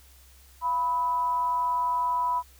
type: tone with amplitude modulation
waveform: sine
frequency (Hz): 987.8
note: B5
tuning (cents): 0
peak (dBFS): -21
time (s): 0.61-2.43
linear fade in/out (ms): 50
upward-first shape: sine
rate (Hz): 295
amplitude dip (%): 45
effects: added 65 Hz sine -53 dBFS peak until 2.59 s + white hiss -57 dBFS RMS until 2.59 s